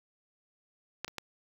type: clicks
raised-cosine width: 0.2 ms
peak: -16 / -26 / -19 dBFS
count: 3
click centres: 1.046 / 1.08 / 1.183 s
effects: high-pass 60 Hz 12 dB/octave + 7-bit